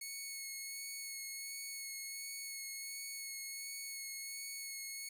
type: tone with vibrato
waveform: 10% pulse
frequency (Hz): 2199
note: C#7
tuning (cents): -14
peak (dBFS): -34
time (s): 0.01-5.09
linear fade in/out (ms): 5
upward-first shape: sine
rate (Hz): 1.4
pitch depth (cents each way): 16
effects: none